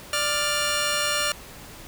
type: tone pair together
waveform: 10% pulse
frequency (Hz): 589.9 / 1403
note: D5 / F6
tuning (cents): +8 / +8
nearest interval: octave + minor third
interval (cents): 1500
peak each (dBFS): -17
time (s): 0.13-1.32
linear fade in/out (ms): 2
effects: pink hiss -43 dBFS RMS until 1.87 s